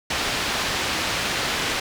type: low-pass noise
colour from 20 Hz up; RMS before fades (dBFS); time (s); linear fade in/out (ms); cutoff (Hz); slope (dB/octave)
white; -25; 0.1-1.8; 5; 3800; 12
effects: none